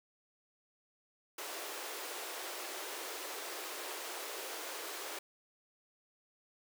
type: high-pass noise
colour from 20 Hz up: pink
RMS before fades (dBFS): -43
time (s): 1.38-5.19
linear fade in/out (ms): 5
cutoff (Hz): 340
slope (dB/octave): 48
effects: none